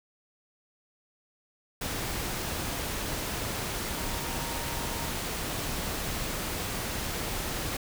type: tone in noise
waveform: sine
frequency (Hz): 931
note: A#5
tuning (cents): -2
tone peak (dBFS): -42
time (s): 3.97-5.09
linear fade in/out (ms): 5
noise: pink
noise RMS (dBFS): -33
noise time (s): 1.81-7.77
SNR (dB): -12
effects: none